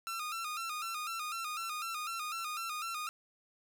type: tone with vibrato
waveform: sawtooth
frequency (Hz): 1288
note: E6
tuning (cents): -41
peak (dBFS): -33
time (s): 0.07-3.09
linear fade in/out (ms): 0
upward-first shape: square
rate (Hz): 4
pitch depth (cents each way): 80
effects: 12-bit